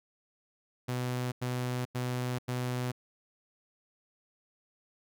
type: tone bursts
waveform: sawtooth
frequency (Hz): 124.9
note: B2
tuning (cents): +20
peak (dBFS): -27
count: 4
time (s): 0.88-2.919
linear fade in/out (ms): 10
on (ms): 440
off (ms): 93
effects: none